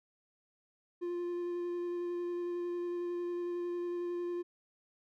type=tone with vibrato; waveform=triangle; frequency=350 Hz; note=F4; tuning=4 cents sharp; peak=-32 dBFS; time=1.01-4.43 s; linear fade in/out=20 ms; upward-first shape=square; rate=11 Hz; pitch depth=8 cents each way; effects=none